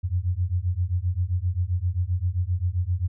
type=beating tone pair; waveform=sine; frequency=86.1 / 93.7 Hz; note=F2 / F#2; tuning=-24 / +22 cents; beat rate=7.6 Hz; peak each=-25 dBFS; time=0.03-3.08 s; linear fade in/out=20 ms; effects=none